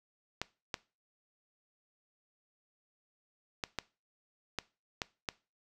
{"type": "clicks", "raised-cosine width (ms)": 0.2, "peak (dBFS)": -16, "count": 7, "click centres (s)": [0.416, 0.742, 3.638, 3.787, 4.587, 5.018, 5.288], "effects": ["noise-tail reverb RT60 0.3 s tail -20 dB re dry"]}